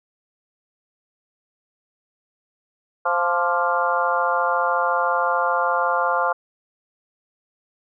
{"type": "harmonic tone with a mistuned harmonic", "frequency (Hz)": 174.61, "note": "F3", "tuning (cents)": 0, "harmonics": [3, 4, 5, 6, 7, 8], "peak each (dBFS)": [-25, -25, -25, -25, -25, -25], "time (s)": [3.05, 6.33], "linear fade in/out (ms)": 10, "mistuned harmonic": 7, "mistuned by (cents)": -59, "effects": []}